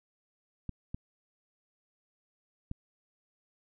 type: clicks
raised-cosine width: 5 ms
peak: -24 dBFS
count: 3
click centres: 0.693 / 0.945 / 2.714 s
effects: none